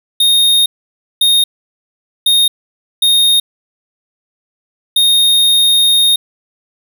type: tone bursts at uneven times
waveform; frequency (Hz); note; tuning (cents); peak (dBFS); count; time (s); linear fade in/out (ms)
square; 3700; A#7; -14; -8; 5; 0.2-0.66 / 1.21-1.44 / 2.26-2.48 / 3.02-3.4 / 4.96-6.16; 5
effects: none